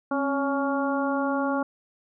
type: harmonic tone with a mistuned harmonic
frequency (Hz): 279.9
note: C#4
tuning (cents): +17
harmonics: 1 / 2 / 3 / 4 / 5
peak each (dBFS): -26 / -29 / -31 / -32 / -33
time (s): 0.11-1.63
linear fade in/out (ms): 5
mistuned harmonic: 1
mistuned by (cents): -53
effects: none